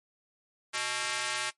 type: tone with high-pass filter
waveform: square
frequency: 123.47 Hz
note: B2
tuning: in tune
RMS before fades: -33 dBFS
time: 0.73-1.51 s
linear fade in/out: 20 ms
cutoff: 1500 Hz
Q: 0.79
effects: noise-tail reverb RT60 0.1 s tail -18 dB re dry + MP3 48 kbps